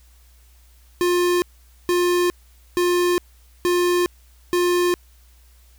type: tone bursts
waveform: square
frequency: 353.9 Hz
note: F4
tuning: 23 cents sharp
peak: -17 dBFS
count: 5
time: 1.01-4.94 s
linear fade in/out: 0 ms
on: 410 ms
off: 470 ms
effects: added 60 Hz sine -49 dBFS peak until 5.78 s + white hiss -58 dBFS RMS until 5.78 s